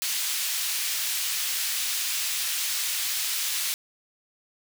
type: high-pass noise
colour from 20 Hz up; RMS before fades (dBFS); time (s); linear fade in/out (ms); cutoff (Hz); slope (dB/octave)
pink; -28; 0.02-3.74; 0; 2900; 12
effects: none